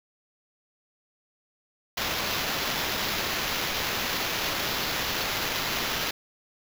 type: noise with sample-and-hold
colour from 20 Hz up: violet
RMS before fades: -29 dBFS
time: 1.97-6.11 s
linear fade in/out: 5 ms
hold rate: 8820 Hz
effects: none